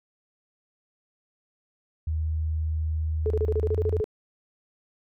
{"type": "tone with pitch glide", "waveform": "sine", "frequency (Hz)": [78.7, 84.84], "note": ["D#2", "F2"], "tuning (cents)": [20, -50], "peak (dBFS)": -24, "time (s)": [2.07, 4.01], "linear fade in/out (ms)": 5, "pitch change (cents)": 130, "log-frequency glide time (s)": [3.63, 3.75]}
{"type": "tone bursts", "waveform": "sine", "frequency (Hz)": 430, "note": "A4", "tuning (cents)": -40, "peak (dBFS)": -23, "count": 11, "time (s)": [3.26, 4.042], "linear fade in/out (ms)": 0, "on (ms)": 42, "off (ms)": 32}
{"effects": []}